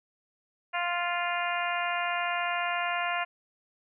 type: harmonic tone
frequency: 349.2 Hz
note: F4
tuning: in tune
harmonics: 2 / 3 / 4 / 5 / 6 / 7 / 8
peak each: -32 / -34 / -35 / -36 / -37 / -37 / -38 dBFS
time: 0.73-3.25 s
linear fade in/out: 20 ms
effects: none